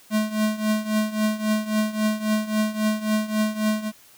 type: tone with tremolo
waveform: square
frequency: 214.9 Hz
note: A3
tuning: 41 cents flat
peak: -18 dBFS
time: 0.1-3.92 s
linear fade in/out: 50 ms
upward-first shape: triangle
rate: 3.7 Hz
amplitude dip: 85%
effects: white hiss -52 dBFS RMS until 4.17 s